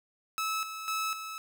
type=tone with tremolo; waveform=sawtooth; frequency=1300 Hz; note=E6; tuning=24 cents flat; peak=-26 dBFS; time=0.38-1.38 s; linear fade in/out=0 ms; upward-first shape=square; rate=2 Hz; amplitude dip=60%; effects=none